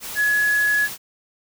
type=tone in noise; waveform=sine; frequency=1689 Hz; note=G#6; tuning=29 cents sharp; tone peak=-16 dBFS; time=0.15-0.89 s; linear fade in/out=50 ms; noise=white; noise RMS=-32 dBFS; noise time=0-0.98 s; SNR=+13 dB; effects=none